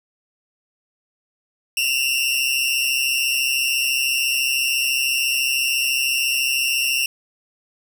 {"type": "tone pair together", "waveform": "sawtooth", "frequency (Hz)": [2694, 2828], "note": ["E7", "F7"], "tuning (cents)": [37, 21], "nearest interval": "minor second", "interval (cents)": 84, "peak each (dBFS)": [-17, -19], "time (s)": [1.77, 7.06], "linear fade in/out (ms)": 2, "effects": []}